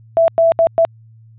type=tone bursts at uneven times; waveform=sine; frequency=662 Hz; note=E5; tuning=7 cents sharp; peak=-8 dBFS; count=4; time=0.17-0.28 / 0.38-0.52 / 0.59-0.67 / 0.78-0.85 s; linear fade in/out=0 ms; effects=added 112 Hz sine -41 dBFS peak until 1.38 s + resampled to 8000 Hz